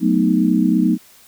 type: chord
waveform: sine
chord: B dominant seventh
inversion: second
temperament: equal with one note detuned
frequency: 185 / 220 / 248.9 / 311.1 Hz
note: F#3 / A3 / B3 / D#4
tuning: 0 / 0 / +14 / 0 cents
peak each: -18 dBFS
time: 0-0.98 s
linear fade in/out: 50 ms
effects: white hiss -48 dBFS RMS until 1.27 s